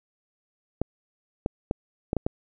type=clicks; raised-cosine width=2 ms; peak=-11 dBFS; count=6; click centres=0.816 / 1.461 / 1.711 / 2.131 / 2.167 / 2.265 s; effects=none